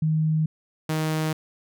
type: tone pair in turn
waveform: sine / sawtooth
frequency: 156.8 / 156.8 Hz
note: D#3 / D#3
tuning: +14 / +14 cents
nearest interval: unison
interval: 0 cents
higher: neither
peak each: -19 dBFS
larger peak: neither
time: 0.02-0.46 / 0.89-1.33 s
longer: neither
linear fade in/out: 5 ms
effects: none